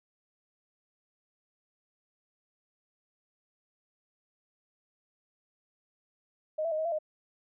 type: tone with pitch steps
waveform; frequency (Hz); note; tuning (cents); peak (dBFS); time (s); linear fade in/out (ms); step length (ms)
sine; 621 / 665 / 620 / 634 / 678 / 617; D#5 / E5 / D#5 / D#5 / E5 / D#5; -3 / +15 / -6 / +32 / +49 / -15; -28; 6.58-6.988; 10; 68
effects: none